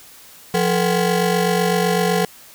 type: ring-modulated tone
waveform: 25% pulse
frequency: 305.9 Hz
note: D#4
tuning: 29 cents flat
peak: -9 dBFS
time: 0.54-2.25 s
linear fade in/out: 2 ms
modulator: 129 Hz
effects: white hiss -44 dBFS RMS until 2.54 s